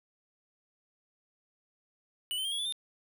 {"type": "tone with pitch steps", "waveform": "square", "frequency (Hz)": [2960, 3079, 3202, 3330, 3464, 3602], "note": ["F#7", "G7", "G7", "G#7", "A7", "A7"], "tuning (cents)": [0, -32, 36, 4, -28, 40], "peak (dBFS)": -32, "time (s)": [2.31, 2.724], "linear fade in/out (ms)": 0, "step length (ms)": 69, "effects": []}